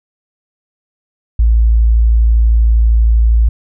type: tone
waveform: sine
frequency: 56.3 Hz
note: A1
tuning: 40 cents sharp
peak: -6 dBFS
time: 1.39-3.49 s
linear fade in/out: 5 ms
effects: none